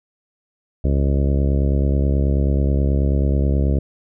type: harmonic tone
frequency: 69.3 Hz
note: C#2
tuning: in tune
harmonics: 1 / 2 / 3 / 4 / 5 / 6 / 7 / 8 / 9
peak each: -16 / -22 / -26 / -28 / -30 / -32 / -33 / -34 / -35 dBFS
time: 0.84-3.79 s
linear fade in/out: 5 ms
effects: none